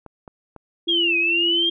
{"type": "clicks", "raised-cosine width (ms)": 1, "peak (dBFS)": -25, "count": 3, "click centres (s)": [0.063, 0.278, 0.563]}
{"type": "tone with tremolo", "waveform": "sine", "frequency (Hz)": 340.1, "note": "F4", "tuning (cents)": -46, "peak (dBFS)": -23, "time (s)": [0.87, 1.7], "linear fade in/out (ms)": 5, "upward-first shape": "triangle", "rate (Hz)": 2, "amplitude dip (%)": 50}
{"type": "linear two-way sweep", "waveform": "sine", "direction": "down then up", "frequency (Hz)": [3322, 2489, 3240], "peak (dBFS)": -17, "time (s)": [0.88, 1.7], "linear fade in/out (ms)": 10, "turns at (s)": 1.17}
{"effects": []}